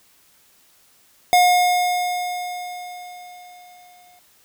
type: tone with exponential decay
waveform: square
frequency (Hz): 718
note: F5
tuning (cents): +48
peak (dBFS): -11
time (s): 1.33-4.19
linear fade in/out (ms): 0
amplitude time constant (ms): 620
effects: white hiss -56 dBFS RMS until 4.44 s